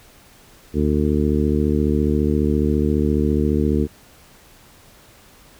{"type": "harmonic tone", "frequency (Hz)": 74.6, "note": "D2", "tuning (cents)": 28, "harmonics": [1, 2, 3, 4, 5, 6], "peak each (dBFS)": [-21, -24, -21, -23, -24, -26], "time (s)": [0.73, 3.88], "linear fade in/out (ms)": 50, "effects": ["pink hiss -49 dBFS RMS until 5.59 s"]}